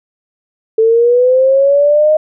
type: linear sweep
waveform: sine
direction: up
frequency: 440 to 622.3 Hz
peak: -6 dBFS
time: 0.78-2.17 s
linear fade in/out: 5 ms
effects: none